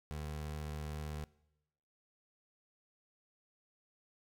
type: tone with vibrato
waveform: 25% pulse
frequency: 75.5 Hz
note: D2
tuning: 48 cents sharp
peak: -36 dBFS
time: 0.11-1.24 s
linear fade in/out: 0 ms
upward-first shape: sine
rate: 18 Hz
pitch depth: 13 cents each way
effects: noise-tail reverb RT60 0.9 s tail -22 dB re dry